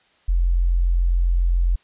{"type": "tone", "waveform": "sine", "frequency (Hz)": 43.65, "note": "F1", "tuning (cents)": 0, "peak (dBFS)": -15, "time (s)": [0.28, 1.76], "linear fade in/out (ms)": 10, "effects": ["white hiss -59 dBFS RMS until 1.83 s", "resampled to 8000 Hz"]}